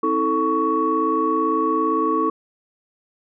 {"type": "tone cluster", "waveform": "sine", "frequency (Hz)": [264.2, 321.9, 440.9, 1118], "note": ["C4", "E4", "A4", "C#6"], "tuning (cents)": [17, -41, 4, 14], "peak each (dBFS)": [-27, -22, -23, -20], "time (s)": [0.03, 2.3], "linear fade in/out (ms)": 5, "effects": ["tanh soft clip ceiling -7 dBFS"]}